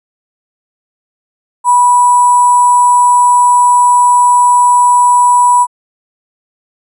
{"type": "tone with sample-and-hold", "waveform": "sine", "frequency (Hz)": 980, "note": "B5", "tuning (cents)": -14, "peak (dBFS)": -4, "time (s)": [1.64, 5.67], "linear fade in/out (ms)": 50, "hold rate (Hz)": 8820, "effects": ["resampled to 24000 Hz"]}